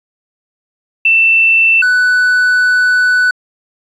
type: tone pair in turn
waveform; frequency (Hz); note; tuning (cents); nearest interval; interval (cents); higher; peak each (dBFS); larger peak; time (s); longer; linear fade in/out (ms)
sine / triangle; 2672 / 1490.1; E7 / F#6; +23 / +12; minor seventh; 1011; first; -6; neither; 1.05-1.82 / 1.82-3.31; second; 5
effects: resampled to 22050 Hz + 8-bit